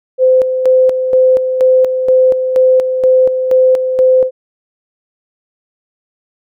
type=tone with tremolo; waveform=sine; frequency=515 Hz; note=C5; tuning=28 cents flat; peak=-5 dBFS; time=0.18-4.31 s; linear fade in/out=50 ms; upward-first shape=square; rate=2.1 Hz; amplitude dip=55%; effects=none